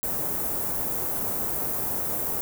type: band-stop noise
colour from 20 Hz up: white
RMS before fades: -28 dBFS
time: 0.03-2.41 s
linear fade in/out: 0 ms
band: 810 to 16000 Hz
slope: 12 dB/octave
effects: none